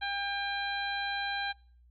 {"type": "harmonic tone", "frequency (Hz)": 800, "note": "G5", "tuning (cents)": 35, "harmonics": [1, 2, 3, 4, 5], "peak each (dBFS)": [-36, -35, -41, -42, -39], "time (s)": [0.01, 1.53], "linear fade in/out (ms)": 20, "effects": ["noise-tail reverb RT60 0.5 s tail -25 dB re dry", "added 60 Hz sine -57 dBFS peak until 1.9 s"]}